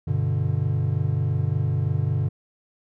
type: chord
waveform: triangle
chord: G major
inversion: none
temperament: equal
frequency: 98 / 123.47 / 146.83 Hz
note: G2 / B2 / D3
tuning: 0 / 0 / 0 cents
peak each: -23 dBFS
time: 0.07-2.29 s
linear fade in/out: 10 ms
effects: none